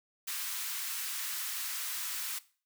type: high-pass noise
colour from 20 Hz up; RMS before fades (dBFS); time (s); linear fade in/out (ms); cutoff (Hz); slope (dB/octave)
white; -37; 0.27-2.39; 10; 1100; 24
effects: noise-tail reverb RT60 0.4 s tail -18 dB re dry